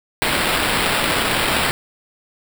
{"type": "noise with sample-and-hold", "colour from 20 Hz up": "blue", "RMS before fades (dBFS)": -19, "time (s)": [0.22, 1.71], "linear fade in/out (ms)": 0, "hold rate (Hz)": 6300, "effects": []}